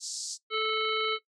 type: band-pass noise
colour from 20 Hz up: pink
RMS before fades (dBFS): -37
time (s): 0-0.38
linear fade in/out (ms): 50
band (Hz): 4500 to 8200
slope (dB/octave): 48
type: harmonic tone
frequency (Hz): 437.2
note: A4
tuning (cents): -11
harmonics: 1 / 3 / 5 / 7 / 9 / 10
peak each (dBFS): -31 / -31 / -34 / -34 / -36 / -47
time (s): 0.5-1.19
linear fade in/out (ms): 50
effects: noise-tail reverb RT60 0.1 s tail -17 dB re dry